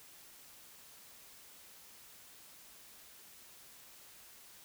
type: silence
effects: white hiss -57 dBFS RMS until 4.64 s